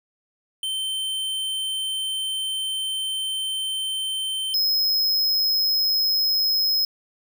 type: tone pair in turn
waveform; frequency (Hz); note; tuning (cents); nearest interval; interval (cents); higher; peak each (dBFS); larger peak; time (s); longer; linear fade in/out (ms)
square; 3100 / 5126; G7 / E8; -20 / -49; major sixth; 871; second; -25 / -19; second; 0.63-4.54 / 4.54-6.85; first; 2
effects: none